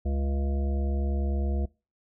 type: harmonic tone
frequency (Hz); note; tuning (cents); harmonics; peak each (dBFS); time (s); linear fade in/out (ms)
69.3; C#2; 0; 1 / 3 / 5 / 7 / 9 / 10; -25 / -35 / -39 / -42 / -44 / -45; 0.05-1.66; 10
effects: noise-tail reverb RT60 0.3 s tail -23 dB re dry